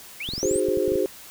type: linear sweep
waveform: sine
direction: up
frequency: 2087 to 8960 Hz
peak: -29 dBFS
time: 0.2-0.6 s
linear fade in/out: 5 ms
type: clicks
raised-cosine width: 3 ms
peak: -21 dBFS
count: 11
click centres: 0.289 / 0.336 / 0.38 / 0.455 / 0.512 / 0.558 / 0.686 / 0.773 / 0.879 / 0.92 / 0.956 s
type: chord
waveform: sine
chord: Ab dominant seventh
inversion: second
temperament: equal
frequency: 311.1 / 370 / 415.3 / 523.3 Hz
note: Eb4 / Gb4 / Ab4 / C5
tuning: 0 / 0 / 0 / 0 cents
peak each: -29 / -24 / -25 / -26 dBFS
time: 0.43-1.06 s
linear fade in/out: 0 ms
effects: white hiss -44 dBFS RMS until 1.3 s